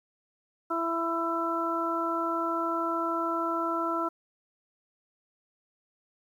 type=harmonic tone; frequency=333.1 Hz; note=E4; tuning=18 cents sharp; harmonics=1 / 2 / 3 / 4; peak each=-32 / -34 / -34 / -30 dBFS; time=0.7-4.09 s; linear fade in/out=10 ms; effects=10-bit